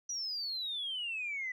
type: exponential sweep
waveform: sine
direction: down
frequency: 5900 to 1975.5 Hz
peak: -34 dBFS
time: 0.09-1.52 s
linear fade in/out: 5 ms
effects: tanh soft clip ceiling -30 dBFS